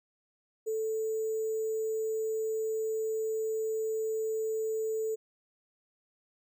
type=tone with sample-and-hold; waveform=sine; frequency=440 Hz; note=A4; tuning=in tune; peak=-29 dBFS; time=0.66-5.16 s; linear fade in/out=20 ms; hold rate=7350 Hz; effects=none